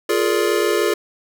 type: chord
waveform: square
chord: Bb dominant seventh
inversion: second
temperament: just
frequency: 349.6 / 419.5 / 466.2 / 582.7 Hz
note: F4 / Ab4 / Bb4 / D5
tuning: +2 / +17 / 0 / -14 cents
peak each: -22 / -20 / -24 / -26 dBFS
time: 0.09-0.94 s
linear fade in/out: 5 ms
effects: none